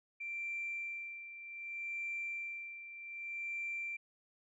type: tone with tremolo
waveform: sine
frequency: 2355 Hz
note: D7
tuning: 4 cents sharp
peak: -36 dBFS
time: 0.2-3.97 s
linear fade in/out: 10 ms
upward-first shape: sine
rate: 0.65 Hz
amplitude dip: 70%
effects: tanh soft clip ceiling -32 dBFS